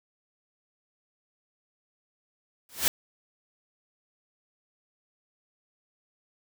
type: noise with exponential growth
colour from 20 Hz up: white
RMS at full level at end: -19 dBFS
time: 2.69-2.88 s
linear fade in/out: 1 ms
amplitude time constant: 41 ms
effects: none